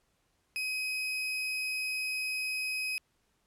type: tone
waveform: 35% pulse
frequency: 2526 Hz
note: D#7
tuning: 26 cents sharp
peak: -30 dBFS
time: 0.56-2.98 s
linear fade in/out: 0 ms
effects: pink hiss -74 dBFS RMS until 3.46 s + low-pass 12000 Hz 12 dB/octave